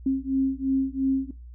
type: beating tone pair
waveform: sine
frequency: 266.3 / 269.2 Hz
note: C4 / C4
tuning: +31 / +49 cents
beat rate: 2.9 Hz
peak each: -25 dBFS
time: 0.06-1.31 s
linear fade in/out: 5 ms
effects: noise-tail reverb RT60 0.3 s tail -20 dB re dry + added 60 Hz sine -40 dBFS peak until 1.54 s